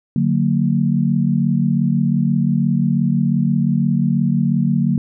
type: chord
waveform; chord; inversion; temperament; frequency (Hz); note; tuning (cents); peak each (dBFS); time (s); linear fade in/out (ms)
sine; D augmented; none; just; 146.83 / 183.54 / 229.4; D3 / F#3 / A#3; 0 / -14 / -28; -18; 0.16-4.98; 2
effects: none